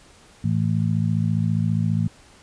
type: harmonic tone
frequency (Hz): 54.8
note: A1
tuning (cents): -6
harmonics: 2 / 3 / 4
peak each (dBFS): -22 / -22 / -26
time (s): 0.44-2.08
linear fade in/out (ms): 5
effects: pink hiss -51 dBFS RMS until 2.42 s + resampled to 22050 Hz